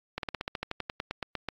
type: slowing click train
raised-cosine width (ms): 0.3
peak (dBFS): -16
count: 16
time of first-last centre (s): 0.18-1.487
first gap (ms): 52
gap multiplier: 1.07
effects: AAC 64 kbps